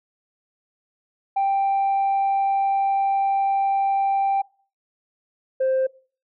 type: tone pair in turn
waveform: sine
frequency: 786 / 524.6 Hz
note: G5 / C5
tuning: +4 / +4 cents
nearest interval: perfect fifth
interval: 700 cents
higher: first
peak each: -16 dBFS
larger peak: neither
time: 1.36-4.42 / 5.6-5.87 s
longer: first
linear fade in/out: 10 ms
effects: noise-tail reverb RT60 0.4 s tail -23 dB re dry + tanh soft clip ceiling -16 dBFS